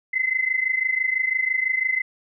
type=tone pair together; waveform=sine; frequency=2031 / 2057 Hz; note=B6 / C7; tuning=+48 / -30 cents; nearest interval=unison; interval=22 cents; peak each=-24 / -22 dBFS; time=0.13-2.02 s; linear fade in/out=10 ms; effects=none